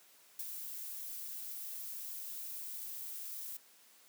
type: noise with ADSR envelope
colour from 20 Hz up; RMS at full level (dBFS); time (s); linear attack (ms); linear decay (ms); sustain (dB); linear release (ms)
violet; -39; 0.39-3.57; 4; 47; -5; 4
effects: white hiss -63 dBFS RMS until 4.08 s + high-pass 200 Hz 12 dB/octave